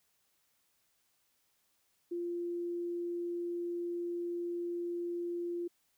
sine tone, 346.6 Hz, F4, 13 cents flat, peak -34 dBFS, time 2.11-5.68 s, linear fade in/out 10 ms, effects white hiss -75 dBFS RMS until 5.97 s

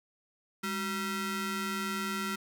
sawtooth ring-modulated tone, 579 Hz, D5, 25 cents flat, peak -25 dBFS, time 0.63-2.36 s, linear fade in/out 10 ms, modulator 783 Hz, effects none

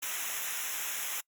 white noise with comb filter, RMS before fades -35 dBFS, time 0.02-1.21 s, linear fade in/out 10 ms, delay 0.22 ms, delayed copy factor -0.95, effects noise-tail reverb RT60 0.1 s tail -25 dB re dry + Opus 48 kbps

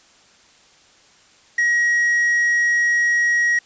triangle tone with quantisation, 1900 Hz, A#6, 33 cents sharp, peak -13 dBFS, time 1.58-3.59 s, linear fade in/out 5 ms, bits 6, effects white hiss -52 dBFS RMS until 3.65 s + resampled to 16000 Hz

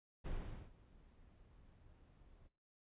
brown noise with ADSR envelope, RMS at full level -42 dBFS, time 0.24-2.49 s, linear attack 23 ms, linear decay 440 ms, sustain -22 dB, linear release 29 ms, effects noise-tail reverb RT60 0.4 s tail -20 dB re dry + resampled to 8000 Hz

